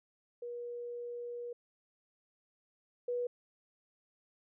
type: tone pair in turn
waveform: sine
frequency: 480 / 487.3 Hz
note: B4 / B4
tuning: -49 / -23 cents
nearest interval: unison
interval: 26 cents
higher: second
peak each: -39 / -32 dBFS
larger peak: second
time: 0.42-1.53 / 3.08-3.27 s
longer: first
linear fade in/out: 5 ms
effects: none